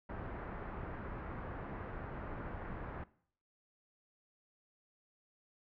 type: low-pass noise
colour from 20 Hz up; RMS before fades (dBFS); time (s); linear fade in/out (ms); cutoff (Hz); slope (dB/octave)
pink; -44; 0.09-3.04; 5; 1700; 24
effects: noise-tail reverb RT60 0.6 s tail -20 dB re dry